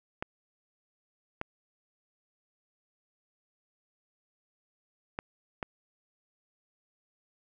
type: clicks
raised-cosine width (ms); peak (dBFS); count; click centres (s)
0.5; -18; 4; 0.225 / 1.414 / 5.189 / 5.628
effects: none